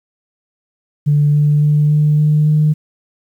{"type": "tone with pitch steps", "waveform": "sine", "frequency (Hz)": [146.83, 147.94, 149.05, 150.18, 151.31, 152.45], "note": ["D3", "D3", "D3", "D3", "D#3", "D#3"], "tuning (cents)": [0, 13, 26, 39, -48, -35], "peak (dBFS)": -8, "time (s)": [1.06, 2.74], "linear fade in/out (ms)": 20, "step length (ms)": 280, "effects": ["tanh soft clip ceiling -4 dBFS", "8-bit"]}